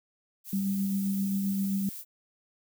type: noise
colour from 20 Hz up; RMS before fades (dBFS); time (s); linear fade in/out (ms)
violet; -41; 0.44-2.05; 50
type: tone with tremolo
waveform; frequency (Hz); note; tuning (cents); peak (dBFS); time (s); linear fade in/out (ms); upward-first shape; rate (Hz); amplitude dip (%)
sine; 196; G3; 0; -25; 0.53-1.89; 2; sine; 7.6; 25
effects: none